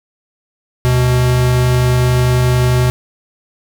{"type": "tone pair together", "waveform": "square", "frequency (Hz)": [73.66, 125], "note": ["D2", "B2"], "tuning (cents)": [6, 21], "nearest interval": "major sixth", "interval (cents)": 915, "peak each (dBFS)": [-20, -11], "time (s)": [0.85, 2.9], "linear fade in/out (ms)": 0, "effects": []}